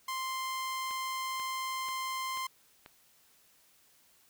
sawtooth tone, 1046.5 Hz, C6, in tune, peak -30 dBFS, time 0.08-2.47 s, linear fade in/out 5 ms
click train, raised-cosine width 0.3 ms, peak -32 dBFS, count 5, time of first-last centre 0.91-2.861 s, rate 2.05 Hz
effects white hiss -65 dBFS RMS until 4.29 s

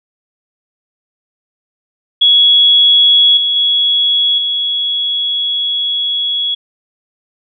sine tone with level steps, 3352 Hz, G#7, 15 cents sharp, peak -5 / -11 / -9 / -13 dBFS, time 2.21-6.55 s, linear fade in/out 10 ms, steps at 3.37 / 3.56 / 4.38 s, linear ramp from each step 2 ms, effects none

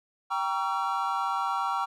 triangle chord, G diminished seventh, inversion none, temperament just, 784 / 940.8 / 1128.9 / 1354.7 Hz, G5 / Bb5 / Db6 / Fb6, 0 / +16 / +31 / +47 cents, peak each -30 dBFS, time 0.3-1.86 s, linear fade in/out 20 ms, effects none

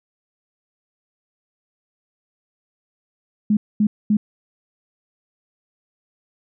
sine tone bursts, 210.5 Hz, G#3, 24 cents sharp, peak -13 dBFS, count 3, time 3.5-4.17 s, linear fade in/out 5 ms, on 70 ms, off 230 ms, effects none

